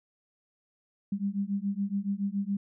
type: beating tone pair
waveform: sine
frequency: 196 / 203.1 Hz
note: G3 / G#3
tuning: 0 / -38 cents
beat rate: 7.1 Hz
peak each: -31 dBFS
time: 1.12-2.57 s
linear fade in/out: 5 ms
effects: none